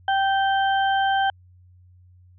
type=harmonic tone; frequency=780 Hz; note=G5; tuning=9 cents flat; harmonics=1 / 2 / 4; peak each=-19 / -25 / -31 dBFS; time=0.08-1.3 s; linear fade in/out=2 ms; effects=added 90 Hz sine -49 dBFS peak until 2.38 s